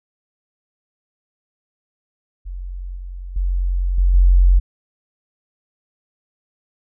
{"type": "tone with level steps", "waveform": "sine", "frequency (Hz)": 45.08, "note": "F#1", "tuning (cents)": -44, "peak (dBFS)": [-26, -28, -16, -11, -8], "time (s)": [2.45, 4.6], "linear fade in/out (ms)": 20, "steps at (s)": [2.96, 3.36, 3.98, 4.14], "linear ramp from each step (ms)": 5, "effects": []}